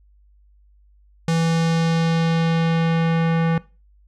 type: tone with low-pass filter sweep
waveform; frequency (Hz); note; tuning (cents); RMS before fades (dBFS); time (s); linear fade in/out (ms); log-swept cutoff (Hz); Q
square; 164.81; E3; 0; -19; 1.28-3.58; 2; 7300 to 2000; 1.1
effects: noise-tail reverb RT60 0.3 s tail -20 dB re dry + added 50 Hz sine -51 dBFS peak until 4.07 s